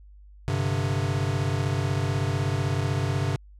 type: chord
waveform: square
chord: G suspended fourth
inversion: none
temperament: equal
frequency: 98 / 130.81 / 146.83 Hz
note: G2 / C3 / D3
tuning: 0 / 0 / 0 cents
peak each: -28 / -28 / -31 dBFS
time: 0.48-3.36 s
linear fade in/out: 0 ms
effects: added 50 Hz sine -46 dBFS peak until 3.59 s + low-pass 8000 Hz 12 dB/octave